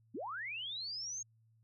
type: linear sweep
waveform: sine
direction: up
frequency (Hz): 185 to 6600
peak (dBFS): -39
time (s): 0.14-1.23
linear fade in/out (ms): 10
effects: added 112 Hz sine -66 dBFS peak until 1.63 s